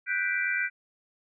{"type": "chord", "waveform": "sine", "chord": "G major seventh", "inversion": "third", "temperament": "equal", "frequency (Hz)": [1480, 1568, 1975.5, 2349], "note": ["F#6", "G6", "B6", "D7"], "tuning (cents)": [0, 0, 0, 0], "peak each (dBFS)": -31, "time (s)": [0.06, 0.7], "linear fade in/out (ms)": 50, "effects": []}